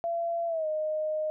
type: tone with pitch glide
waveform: sine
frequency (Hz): 678 to 618.1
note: E5 to D#5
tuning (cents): +49 to -12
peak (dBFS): -27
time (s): 0.04-1.3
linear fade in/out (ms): 0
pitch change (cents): -161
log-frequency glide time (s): 0.47-0.67
effects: none